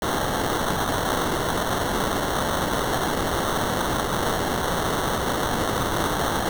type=noise with sample-and-hold; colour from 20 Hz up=blue; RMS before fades=-24 dBFS; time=0.02-6.49 s; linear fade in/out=2 ms; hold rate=2450 Hz; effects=none